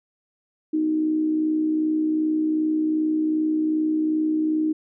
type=tone with amplitude modulation; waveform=sine; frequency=311.1 Hz; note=D#4; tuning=in tune; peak=-17 dBFS; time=0.73-4.73 s; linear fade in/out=10 ms; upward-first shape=sine; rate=62.6 Hz; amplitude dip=45%; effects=none

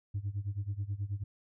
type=tone with tremolo; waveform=sine; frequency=100.7 Hz; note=G2; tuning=47 cents sharp; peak=-28 dBFS; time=0.14-1.24 s; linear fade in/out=10 ms; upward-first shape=sine; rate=9.3 Hz; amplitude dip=90%; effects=tanh soft clip ceiling -29 dBFS

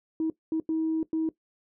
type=tone bursts at uneven times; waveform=sine; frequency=320 Hz; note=D#4; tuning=49 cents sharp; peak=-23 dBFS; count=4; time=0.2-0.3 / 0.52-0.6 / 0.69-1.03 / 1.13-1.29 s; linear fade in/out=2 ms; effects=noise-tail reverb RT60 0.1 s tail -17 dB re dry + tanh soft clip ceiling -20 dBFS

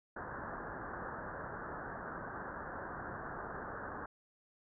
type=low-pass noise; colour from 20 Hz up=white; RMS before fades=-44 dBFS; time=0.16-4.06 s; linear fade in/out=5 ms; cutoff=1700 Hz; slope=96 dB/octave; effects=none

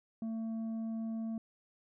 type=tone with tanh clipping; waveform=sine; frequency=224.4 Hz; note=A3; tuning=34 cents sharp; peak=-36 dBFS; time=0.22-1.38 s; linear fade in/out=2 ms; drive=5 dB; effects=none

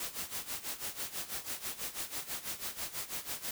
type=noise with tremolo; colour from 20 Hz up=white; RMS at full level=-37 dBFS; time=0-3.51 s; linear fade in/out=2 ms; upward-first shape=sine; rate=6.1 Hz; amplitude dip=80%; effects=none

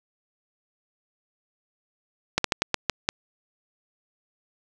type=slowing click train; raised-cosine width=0.2 ms; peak=-3 dBFS; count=7; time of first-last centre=2.38-3.089 s; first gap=63 ms; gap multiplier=1.25; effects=none

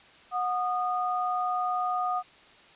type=tone pair together; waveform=sine; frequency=730 / 1228.8 Hz; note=F#5 / D#6; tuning=-24 / -22 cents; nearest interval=major sixth; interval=902 cents; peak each=-28 / -29 dBFS; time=0.31-2.23 s; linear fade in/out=50 ms; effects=white hiss -54 dBFS RMS until 2.75 s + resampled to 8000 Hz

